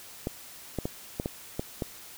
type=clicks; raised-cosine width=2 ms; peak=-16 dBFS; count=7; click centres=0.271 / 0.787 / 0.855 / 1.199 / 1.259 / 1.595 / 1.822 s; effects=white hiss -47 dBFS RMS until 2.17 s